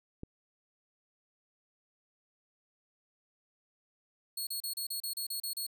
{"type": "click", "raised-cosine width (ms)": 3, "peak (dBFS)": -28, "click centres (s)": 0.234}
{"type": "tone bursts", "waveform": "15% pulse", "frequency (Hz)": 4339, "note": "C#8", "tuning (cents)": -38, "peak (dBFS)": -28, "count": 10, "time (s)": [4.37, 5.667], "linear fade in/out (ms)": 5, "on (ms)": 100, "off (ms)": 33}
{"effects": []}